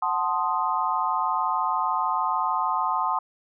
sine chord, F# diminished seventh, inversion none, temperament equal, 740 / 880 / 1046.5 / 1244.5 Hz, F#5 / A5 / C6 / Eb6, 0 / 0 / 0 / 0 cents, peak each -30 / -27 / -26 / -28 dBFS, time 0.02-3.19 s, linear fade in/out 5 ms, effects none

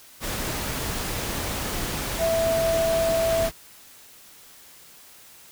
sine tone in noise, 659.3 Hz, E5, in tune, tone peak -20 dBFS, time 2.18-3.5 s, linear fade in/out 50 ms, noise pink, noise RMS -29 dBFS, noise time 0.2-3.52 s, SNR +6 dB, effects white hiss -49 dBFS RMS until 5.51 s

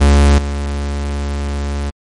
45% pulse tone with level steps, 71.3 Hz, C#2, 49 cents sharp, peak -6 / -17 dBFS, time 0-1.91 s, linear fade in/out 20 ms, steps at 0.38 s, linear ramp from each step 5 ms, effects MP3 48 kbps

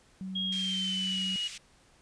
sine tone, 188.8 Hz, F#3, 35 cents sharp, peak -35 dBFS, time 0.21-1.36 s, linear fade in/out 0 ms
sine tone with pitch glide, 3272 to 2898 Hz, G#7 to F#7, -26 to -37 cents, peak -30 dBFS, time 0.35-1.48 s, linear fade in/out 10 ms, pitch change -211 cents, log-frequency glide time 0.47-1.22 s
pink band-pass noise, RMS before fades -44 dBFS, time 0.52-1.58 s, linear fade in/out 5 ms, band 2100 to 8400 Hz, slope 24 dB/octave
effects pink hiss -62 dBFS RMS until 2.01 s + resampled to 22050 Hz

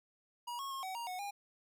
square tone with pitch steps, 959 / 1095 / 1078 / 755 / 939 / 734 / 809 Hz, A#5 / C#6 / C#6 / F#5 / A#5 / F#5 / G#5, +49 / -22 / -49 / +35 / +12 / -14 / -46 cents, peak -40 dBFS, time 0.47-1.31 s, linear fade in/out 10 ms, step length 120 ms, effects none

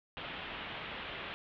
white low-pass noise, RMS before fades -43 dBFS, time 0.17-1.34 s, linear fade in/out 0 ms, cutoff 3400 Hz, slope 48 dB/octave, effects none

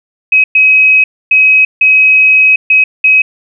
sine tone bursts at uneven times, 2542 Hz, D#7, 36 cents sharp, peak -3 dBFS, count 6, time 0.32-0.44 / 0.55-1.04 / 1.31-1.65 / 1.81-2.56 / 2.7-2.84 / 3.04-3.22 s, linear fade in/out 5 ms, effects none

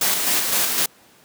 white noise with tremolo, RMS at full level -19 dBFS, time 0.01-0.86 s, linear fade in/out 5 ms, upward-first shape square, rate 3.9 Hz, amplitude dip 35%, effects pink hiss -52 dBFS RMS until 1.24 s + high-pass 150 Hz 12 dB/octave

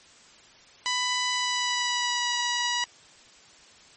10% pulse tone with pitch glide, 994 to 969.1 Hz, B5 to B5, +11 to -33 cents, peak -16 dBFS, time 0.86-2.84 s, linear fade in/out 0 ms, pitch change -44 cents, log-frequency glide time 1.31-2.36 s, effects white hiss -53 dBFS RMS until 3.96 s + MP3 32 kbps

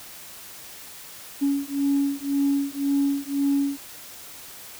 sine beating tone pair, 279.1 / 281 Hz, C#4 / C#4, +12 / +24 cents, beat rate 1.9 Hz, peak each -23 dBFS, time 1.41-3.78 s, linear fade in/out 20 ms, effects tanh soft clip ceiling -14 dBFS + white hiss -42 dBFS RMS until 4.79 s

